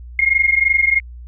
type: tone pair together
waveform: sine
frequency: 2130 / 2153 Hz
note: C7 / C7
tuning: +30 / +49 cents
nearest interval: unison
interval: 19 cents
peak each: -15 dBFS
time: 0.19-1 s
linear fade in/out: 2 ms
effects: added 60 Hz sine -32 dBFS peak until 1.27 s